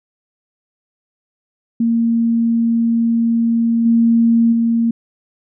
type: tone with level steps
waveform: sine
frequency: 230.9 Hz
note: A#3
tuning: 16 cents flat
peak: -12 / -9 / -12 dBFS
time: 1.8-4.91 s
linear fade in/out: 5 ms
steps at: 3.85 / 4.52 s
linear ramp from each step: 10 ms
effects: none